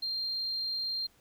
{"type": "tone", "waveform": "triangle", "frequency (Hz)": 4186, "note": "C8", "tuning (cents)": 0, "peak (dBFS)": -28, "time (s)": [0.02, 1.07], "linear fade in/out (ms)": 10, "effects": ["tanh soft clip ceiling -29 dBFS", "pink hiss -65 dBFS RMS until 1.2 s"]}